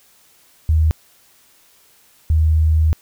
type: tone pair in turn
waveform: sine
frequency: 78.8 / 78.8 Hz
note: D#2 / D#2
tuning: +23 / +23 cents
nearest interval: unison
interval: 0 cents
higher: neither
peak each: -11 dBFS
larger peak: neither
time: 0.69-0.91 / 2.3-2.93 s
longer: second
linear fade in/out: 0 ms
effects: white hiss -53 dBFS RMS until 3.01 s